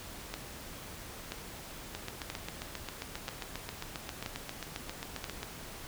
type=two click trains; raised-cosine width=0.2 ms; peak=-19 / -20 dBFS; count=6 / 27; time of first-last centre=0.34-5.242 / 1.95-5.431 s; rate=1.02 / 7.47 Hz; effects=pink hiss -46 dBFS RMS until 5.87 s